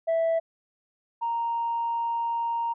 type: tone pair in turn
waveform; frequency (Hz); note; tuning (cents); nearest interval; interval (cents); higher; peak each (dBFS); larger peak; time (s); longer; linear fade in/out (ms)
sine; 658 / 930.6; E5 / A#5; -3 / -3; tritone; 600; second; -19 / -24; first; 0.07-0.4 / 1.21-2.74; second; 20
effects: tanh soft clip ceiling -20 dBFS